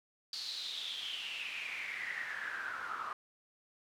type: noise with band-pass filter sweep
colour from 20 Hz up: pink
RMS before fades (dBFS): -41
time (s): 0.33-3.13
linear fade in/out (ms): 2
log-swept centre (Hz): 4500 to 1200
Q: 8.5
effects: none